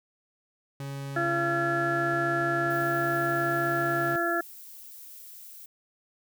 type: tone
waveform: 40% pulse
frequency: 138.59 Hz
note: C#3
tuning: in tune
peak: -33 dBFS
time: 0.8-4.16 s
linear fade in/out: 2 ms
type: harmonic tone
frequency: 340.8 Hz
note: F4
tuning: 42 cents flat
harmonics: 1 / 2 / 4 / 5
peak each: -30 / -30 / -30 / -30 dBFS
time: 1.16-4.41 s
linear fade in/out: 5 ms
type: clicks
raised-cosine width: 2 ms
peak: -37 dBFS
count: 6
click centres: 1.184 / 1.26 / 2.135 / 2.413 / 2.664 / 2.822 s
type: noise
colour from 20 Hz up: violet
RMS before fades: -46 dBFS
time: 2.7-5.66 s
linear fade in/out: 5 ms
effects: none